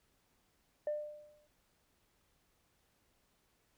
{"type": "tone with exponential decay", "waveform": "sine", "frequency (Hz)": 598, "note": "D5", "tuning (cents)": 31, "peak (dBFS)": -30, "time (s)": [0.87, 1.47], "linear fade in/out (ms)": 2, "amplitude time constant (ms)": 130, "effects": ["tanh soft clip ceiling -29 dBFS", "pink hiss -75 dBFS RMS until 3.77 s"]}